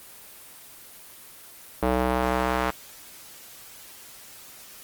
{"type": "tone with band-pass filter sweep", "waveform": "square", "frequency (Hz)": 62.9, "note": "B1", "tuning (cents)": 32, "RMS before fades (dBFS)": -24, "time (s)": [1.82, 2.71], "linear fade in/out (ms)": 10, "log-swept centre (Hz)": [640, 1200], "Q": 0.94, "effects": ["white hiss -46 dBFS RMS until 4.83 s", "Opus 24 kbps"]}